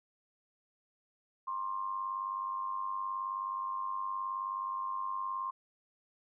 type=tone with amplitude modulation; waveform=sine; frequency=1060 Hz; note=C6; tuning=22 cents sharp; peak=-31 dBFS; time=1.47-5.51 s; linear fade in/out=10 ms; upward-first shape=sine; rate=99.1 Hz; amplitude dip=60%; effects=none